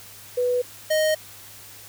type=tone pair in turn; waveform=sine / square; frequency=493.7 / 622 Hz; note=B4 / D#5; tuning=-1 / -1 cents; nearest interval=major third; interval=400 cents; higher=second; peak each=-19 dBFS; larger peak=neither; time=0.37-0.62 / 0.9-1.15 s; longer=neither; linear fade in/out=10 ms; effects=added 102 Hz sine -54 dBFS peak until 1.88 s + white hiss -44 dBFS RMS until 1.88 s